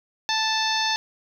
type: harmonic tone with a mistuned harmonic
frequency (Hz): 879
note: A5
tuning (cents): -2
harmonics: 1 / 2 / 3 / 4 / 5 / 6 / 7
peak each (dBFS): -26 / -28 / -32 / -28 / -29 / -30 / -34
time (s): 0.29-0.96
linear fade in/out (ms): 0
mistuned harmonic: 4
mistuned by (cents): +31
effects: 9-bit